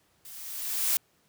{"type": "noise with level ramp", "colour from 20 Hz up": "blue", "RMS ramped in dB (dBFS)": [-46, -24], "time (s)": [0.25, 0.97], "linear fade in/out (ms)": 2, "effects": ["pink hiss -67 dBFS RMS until 1.28 s", "high-pass 80 Hz 12 dB/octave"]}